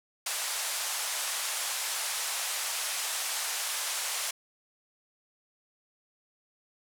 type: band-pass noise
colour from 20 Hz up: white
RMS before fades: -33 dBFS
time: 0.26-4.31 s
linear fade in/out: 5 ms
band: 610 to 11000 Hz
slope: 24 dB/octave
effects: none